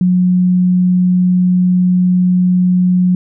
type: tone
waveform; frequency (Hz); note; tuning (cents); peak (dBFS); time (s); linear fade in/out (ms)
sine; 181.2; F#3; -36; -8; 0.01-3.15; 2
effects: none